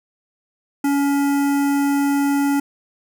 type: tone with notch filter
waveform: square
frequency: 281.7 Hz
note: C#4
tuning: 28 cents sharp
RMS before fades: -18 dBFS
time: 0.84-2.6 s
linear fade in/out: 5 ms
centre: 3800 Hz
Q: 0.8
effects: none